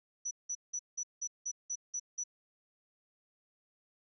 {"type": "tone bursts", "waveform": "sine", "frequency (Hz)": 5920, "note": "F#8", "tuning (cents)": 0, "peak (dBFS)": -34, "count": 9, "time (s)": [0.25, 2.239], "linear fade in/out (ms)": 10, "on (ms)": 61, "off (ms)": 180, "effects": []}